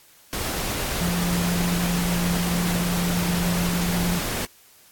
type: tone in noise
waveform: sine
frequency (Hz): 174.61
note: F3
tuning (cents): 0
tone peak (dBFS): -22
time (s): 1.01-4.19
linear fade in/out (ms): 0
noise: pink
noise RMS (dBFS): -27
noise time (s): 0.33-4.45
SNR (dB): +2
effects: white hiss -53 dBFS RMS until 4.91 s + AAC 64 kbps